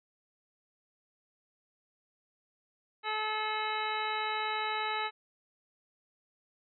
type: harmonic tone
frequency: 431.4 Hz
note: A4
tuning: 34 cents flat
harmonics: 1 / 2 / 3 / 4 / 5 / 6 / 7 / 9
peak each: -42 / -35 / -37 / -41 / -39 / -43 / -44 / -41 dBFS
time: 3.03-5.11 s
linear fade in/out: 50 ms
effects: none